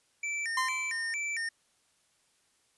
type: tone with vibrato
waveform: square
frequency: 2061 Hz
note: C7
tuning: 27 cents flat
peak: -32 dBFS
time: 0.23-1.49 s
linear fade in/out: 5 ms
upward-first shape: square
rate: 2.2 Hz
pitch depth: 210 cents each way
type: tone with exponential decay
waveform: 40% pulse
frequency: 1034 Hz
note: C6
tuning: 21 cents flat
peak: -25 dBFS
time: 0.57-1.17 s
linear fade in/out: 5 ms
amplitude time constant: 130 ms
effects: white hiss -70 dBFS RMS until 2.77 s + resampled to 24000 Hz